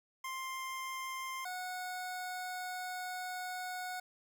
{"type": "tone pair in turn", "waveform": "25% pulse", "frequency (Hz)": [1051, 732.9], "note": ["C6", "F#5"], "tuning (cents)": [7, -17], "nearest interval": "tritone", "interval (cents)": 624, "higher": "first", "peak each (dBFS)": [-35, -35], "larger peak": "neither", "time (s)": [[0.24, 1.45], [1.45, 4]], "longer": "second", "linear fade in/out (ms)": 5, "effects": []}